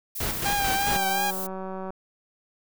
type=noise; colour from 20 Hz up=violet; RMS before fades=-33 dBFS; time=0.15-1.47 s; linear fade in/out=10 ms
type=noise with tremolo; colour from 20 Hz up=pink; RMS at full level=-29 dBFS; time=0.2-0.97 s; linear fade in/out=5 ms; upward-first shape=square; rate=4.5 Hz; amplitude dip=50%
type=tone with vibrato; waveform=sawtooth; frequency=795 Hz; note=G5; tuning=24 cents sharp; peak=-20 dBFS; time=0.45-1.31 s; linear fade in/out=10 ms; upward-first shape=triangle; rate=2.8 Hz; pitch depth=53 cents each way
type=click train; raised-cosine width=1 ms; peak=-22 dBFS; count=189; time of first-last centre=0.91-1.905 s; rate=189 Hz
effects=none